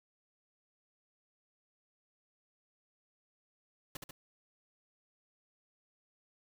pink noise with echo, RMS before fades -42 dBFS, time 3.95-3.97 s, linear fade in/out 5 ms, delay 70 ms, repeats 2, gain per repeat -3 dB, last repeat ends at 4.11 s, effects none

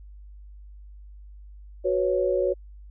sine chord, F# suspended fourth, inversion none, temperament just, 370 / 493.3 / 555 Hz, F#4 / B4 / C#5, 0 / -2 / +2 cents, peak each -25 / -27 / -24 dBFS, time 1.84-2.54 s, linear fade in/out 20 ms, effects added 50 Hz sine -42 dBFS peak until 2.9 s

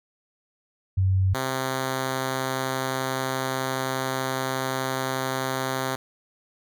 sine / 5% pulse tone pair in turn, 94.8 / 131.62 Hz, F#2 / C3, +43 / +11 cents, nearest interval tritone, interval 568 cents, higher second, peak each -18 / -14 dBFS, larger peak second, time 0.97-1.34 / 1.34-5.96 s, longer second, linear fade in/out 10 ms, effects none

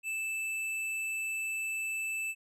square tone, 2637 Hz, E7, in tune, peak -33 dBFS, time 0.03-2.35 s, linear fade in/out 50 ms, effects low-pass 12000 Hz 12 dB/octave

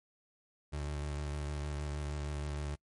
30% pulse tone with vibrato, 73.42 Hz, D2, in tune, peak -33 dBFS, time 0.72-2.76 s, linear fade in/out 20 ms, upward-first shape square, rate 6.5 Hz, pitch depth 20 cents each way, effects noise-tail reverb RT60 0.1 s tail -25 dB re dry + MP3 48 kbps

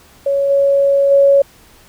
sine tone with level steps, 557 Hz, C#5, 8 cents sharp, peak -12 / -9 / -6 dBFS, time 0.26-1.42 s, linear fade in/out 5 ms, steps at 0.49 / 1.1 s, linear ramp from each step 20 ms, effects pink hiss -46 dBFS RMS until 1.88 s

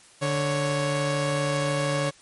sawtooth tone pair together, 146.83 / 554.4 Hz, D3 / C#5, 0 / 0 cents, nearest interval octave + major seventh, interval 2300 cents, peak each -22 dBFS, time 0.21-2.11 s, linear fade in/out 20 ms, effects white hiss -53 dBFS RMS until 2.21 s + MP3 48 kbps

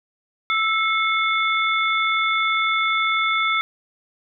sine tone cluster, 1318 / 2176 / 3503 Hz, E6 / C#7 / A7, -1 / -33 / -8 cents, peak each -21 / -21 / -26 dBFS, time 0.5-3.61 s, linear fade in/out 0 ms, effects none

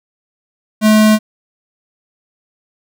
square tone, 215.3 Hz, A3, 37 cents flat, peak -7 dBFS, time 0.81-1.19 s, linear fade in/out 50 ms, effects none

